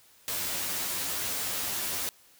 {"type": "noise with comb filter", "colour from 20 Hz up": "white", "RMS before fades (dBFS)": -32, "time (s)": [0.28, 2.09], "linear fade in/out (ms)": 0, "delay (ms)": 11, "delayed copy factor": 1, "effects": ["white hiss -59 dBFS RMS until 2.39 s"]}